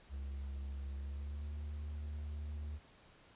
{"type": "tone with pitch glide", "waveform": "triangle", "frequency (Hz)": [68.8, 74.17], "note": ["C#2", "D2"], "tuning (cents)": [-12, 18], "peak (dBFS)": -38, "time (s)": [0.09, 2.8], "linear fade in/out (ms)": 50, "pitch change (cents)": 130, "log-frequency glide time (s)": [0.94, 1.57], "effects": ["pink hiss -63 dBFS RMS until 3.35 s", "resampled to 8000 Hz"]}